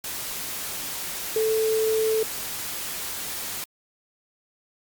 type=tone in noise; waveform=sine; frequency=440.2 Hz; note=A4; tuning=1 cent sharp; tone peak=-20 dBFS; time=1.36-2.23 s; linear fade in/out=2 ms; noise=white; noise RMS=-32 dBFS; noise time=0.04-3.64 s; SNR=+9 dB; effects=Opus 48 kbps